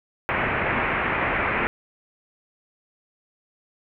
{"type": "low-pass noise", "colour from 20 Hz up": "white", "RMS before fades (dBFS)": -24, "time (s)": [0.29, 1.67], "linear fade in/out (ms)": 0, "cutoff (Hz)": 2400, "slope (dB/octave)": 48, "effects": []}